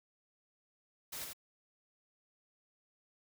white noise with echo, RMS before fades -43 dBFS, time 1.12-1.25 s, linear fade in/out 10 ms, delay 83 ms, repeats 1, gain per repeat -3 dB, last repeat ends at 1.333 s, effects none

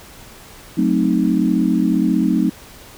sine chord, F# diminished seventh, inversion none, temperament equal, 185 / 220 / 261.6 / 311.1 Hz, F#3 / A3 / C4 / Eb4, 0 / 0 / 0 / 0 cents, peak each -19 dBFS, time 0.77-2.5 s, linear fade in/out 10 ms, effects pink hiss -41 dBFS RMS until 2.97 s

